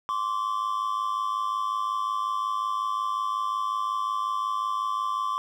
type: tone pair together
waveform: triangle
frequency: 1046.5 / 1152 Hz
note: C6 / D6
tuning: 0 / -34 cents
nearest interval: major second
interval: 166 cents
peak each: -27 / -26 dBFS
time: 0.09-5.38 s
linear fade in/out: 0 ms
effects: none